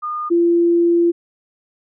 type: tone pair in turn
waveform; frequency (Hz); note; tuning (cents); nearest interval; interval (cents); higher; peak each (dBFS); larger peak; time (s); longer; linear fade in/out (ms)
sine; 1219 / 342.1; D#6 / F4; -36 / -36; octave + minor seventh; 2200; first; -21 / -11; second; 0.02-0.3 / 0.3-1.12; second; 20
effects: none